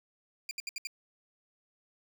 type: tone bursts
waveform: 20% pulse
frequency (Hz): 2394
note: D7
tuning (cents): +33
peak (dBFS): -30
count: 5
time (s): 0.49-0.871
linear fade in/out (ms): 2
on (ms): 21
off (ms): 69
effects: none